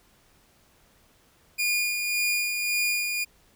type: tone with tremolo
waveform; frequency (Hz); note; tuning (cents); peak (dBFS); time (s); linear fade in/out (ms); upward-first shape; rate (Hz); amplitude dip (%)
sawtooth; 2431; D#7; -41; -19; 1.58-3.25; 20; sine; 1.8; 40
effects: pink hiss -61 dBFS RMS until 3.55 s